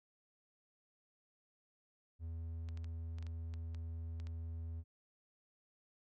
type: tone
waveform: triangle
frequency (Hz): 82.2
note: E2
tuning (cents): -4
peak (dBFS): -39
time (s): 2.19-4.84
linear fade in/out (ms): 50
type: clicks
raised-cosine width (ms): 0.2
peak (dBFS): -39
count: 10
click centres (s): 2.688 / 2.774 / 2.844 / 3.185 / 3.226 / 3.267 / 3.539 / 3.747 / 4.2 / 4.27
effects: none